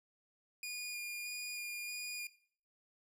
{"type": "tone with vibrato", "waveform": "sawtooth", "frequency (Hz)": 2434, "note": "D#7", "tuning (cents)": -39, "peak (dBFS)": -37, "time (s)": [0.63, 2.27], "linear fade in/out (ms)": 2, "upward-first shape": "square", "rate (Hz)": 1.6, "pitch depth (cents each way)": 9, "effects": ["noise-tail reverb RT60 0.5 s tail -17 dB re dry"]}